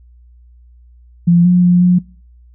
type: tone with pitch steps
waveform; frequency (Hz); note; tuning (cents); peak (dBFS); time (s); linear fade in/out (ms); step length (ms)
sine; 172.5 / 178.7 / 177.2 / 179.1; F3 / F3 / F3 / F3; -21 / +40 / +25 / +44; -6; 1.27-1.99; 10; 180
effects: noise-tail reverb RT60 0.5 s tail -25 dB re dry + added 60 Hz sine -41 dBFS peak until 2.54 s